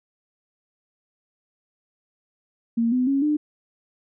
sine tone with pitch steps, 231.3 / 252.2 / 275.1 / 300 Hz, A#3 / B3 / C#4 / D4, -13 / +36 / -13 / +37 cents, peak -18 dBFS, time 2.77-3.37 s, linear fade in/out 10 ms, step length 150 ms, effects none

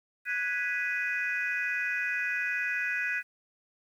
sine chord, G# minor seventh, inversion third, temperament equal, 1480 / 1661.2 / 1975.5 / 2489 Hz, F#6 / G#6 / B6 / D#7, 0 / 0 / 0 / 0 cents, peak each -33 dBFS, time 0.25-3.23 s, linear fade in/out 50 ms, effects tanh soft clip ceiling -20 dBFS + 10-bit

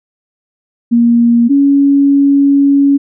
sine tone pair in turn, 235.5 / 280 Hz, A#3 / C#4, +18 / +18 cents, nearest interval minor third, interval 300 cents, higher second, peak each -5 dBFS, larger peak neither, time 0.91-1.49 / 1.49-2.98 s, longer second, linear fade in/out 20 ms, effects none

